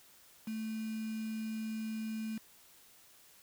sine tone with quantisation, 220 Hz, A3, in tune, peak -36 dBFS, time 0.47-2.38 s, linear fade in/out 5 ms, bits 8, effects white hiss -61 dBFS RMS until 3.42 s

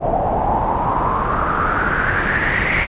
pink noise with low-pass filter sweep, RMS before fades -18 dBFS, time 0-2.87 s, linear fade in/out 50 ms, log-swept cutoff 680 to 2200 Hz, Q 6.6, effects resampled to 8000 Hz

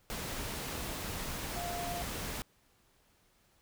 sine tone in noise, 698.5 Hz, F5, in tune, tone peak -38 dBFS, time 1.56-2.02 s, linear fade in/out 0 ms, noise pink, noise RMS -39 dBFS, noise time 0.1-2.42 s, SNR -2 dB, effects pink hiss -69 dBFS RMS until 3.61 s

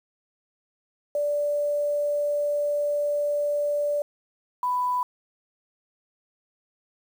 sine tone pair in turn, 584 / 993.2 Hz, D5 / B5, -10 / +9 cents, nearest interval major sixth, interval 919 cents, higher second, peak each -22 dBFS, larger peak neither, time 1.15-4.02 / 4.63-5.03 s, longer first, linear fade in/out 2 ms, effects 8-bit

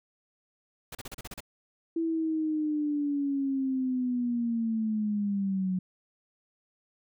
pink noise bursts, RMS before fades -40 dBFS, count 8, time 0.92-1.405 s, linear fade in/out 5 ms, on 30 ms, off 35 ms
sine linear sweep, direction down, 331.4 to 182.7 Hz, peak -26 dBFS, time 1.96-5.79 s, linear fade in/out 5 ms
effects none

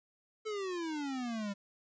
square exponential sweep, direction down, 442.4 to 196 Hz, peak -36 dBFS, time 0.45-1.54 s, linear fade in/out 20 ms, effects resampled to 16000 Hz + 11-bit

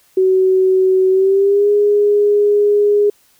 sine tone with pitch glide, 376 to 412.4 Hz, F#4 to G#4, +28 to -12 cents, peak -9 dBFS, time 0.17-3.1 s, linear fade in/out 5 ms, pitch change +160 cents, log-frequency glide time 1.1-1.7 s, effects white hiss -54 dBFS RMS until 3.39 s

